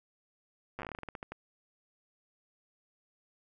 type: slowing click train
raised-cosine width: 0.5 ms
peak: -25 dBFS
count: 16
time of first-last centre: 0.79-1.32 s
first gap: 8 ms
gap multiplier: 1.19
effects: none